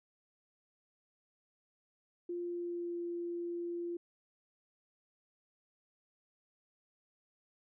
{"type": "tone with pitch glide", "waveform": "sine", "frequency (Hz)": [349.2, 345], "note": ["F4", "F4"], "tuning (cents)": [0, -21], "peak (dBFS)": -36, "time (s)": [2.29, 3.97], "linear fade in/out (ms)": 5, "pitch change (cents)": -21, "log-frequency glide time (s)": [2.4, 3], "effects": []}